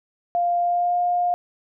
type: tone with pitch glide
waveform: sine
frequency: 698.5 to 708.3 Hz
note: F5 to F5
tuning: 0 to +24 cents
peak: -18 dBFS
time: 0.35-1.34 s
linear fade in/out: 0 ms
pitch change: +24 cents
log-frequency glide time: 0.59-0.98 s
effects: none